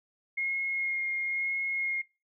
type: tone with vibrato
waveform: sine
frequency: 2148 Hz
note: C7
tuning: 45 cents sharp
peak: -28 dBFS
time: 0.37-2.02 s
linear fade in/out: 10 ms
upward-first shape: sine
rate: 1 Hz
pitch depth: 12 cents each way
effects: noise-tail reverb RT60 0.3 s tail -22 dB re dry